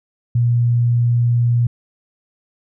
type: tone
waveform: sine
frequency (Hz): 119.5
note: A#2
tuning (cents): +43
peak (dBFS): -12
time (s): 0.35-1.67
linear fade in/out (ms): 5
effects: none